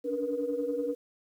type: tone cluster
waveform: sine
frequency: 282.4 / 292.9 / 463.7 / 483.5 Hz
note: C#4 / D4 / A#4 / B4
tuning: +32 / -5 / -9 / -37 cents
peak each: -36 / -37 / -37 / -30 dBFS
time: 0.04-0.95 s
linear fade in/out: 20 ms
effects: tanh soft clip ceiling -19 dBFS + 10-bit